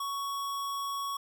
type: tone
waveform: square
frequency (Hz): 1115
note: C#6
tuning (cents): +10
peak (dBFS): -33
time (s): 0-1.17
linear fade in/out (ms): 5
effects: none